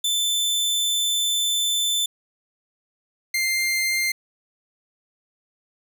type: tone pair in turn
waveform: sawtooth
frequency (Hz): 3530 / 2099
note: A7 / C7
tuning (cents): +5 / +5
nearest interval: major sixth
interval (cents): 900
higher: first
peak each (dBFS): -17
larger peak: neither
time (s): 0.04-2.06 / 3.34-4.12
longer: first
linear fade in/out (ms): 5
effects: none